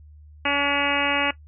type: harmonic tone with a mistuned harmonic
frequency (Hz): 284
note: C#4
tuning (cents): +42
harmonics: 1 / 2 / 3 / 4 / 5 / 6 / 7 / 8 / 9 / 10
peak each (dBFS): -29 / -29 / -29 / -29 / -29 / -29 / -29 / -29 / -29 / -29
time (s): 0.45-1.31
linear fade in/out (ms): 5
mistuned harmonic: 5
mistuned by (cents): +16
effects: noise-tail reverb RT60 0.1 s tail -17 dB re dry + added 75 Hz sine -44 dBFS peak until 1.47 s